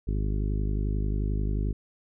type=harmonic tone; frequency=51.3 Hz; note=G#1; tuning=21 cents flat; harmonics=1 / 2 / 3 / 4 / 5 / 6 / 7 / 8; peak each=-26 / -32 / -36 / -38 / -40 / -42 / -43 / -44 dBFS; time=0.07-1.73 s; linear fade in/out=10 ms; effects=none